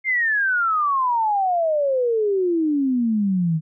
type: exponential sweep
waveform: sine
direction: down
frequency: 2134 to 154 Hz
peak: -17 dBFS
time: 0.04-3.61 s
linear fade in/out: 50 ms
effects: none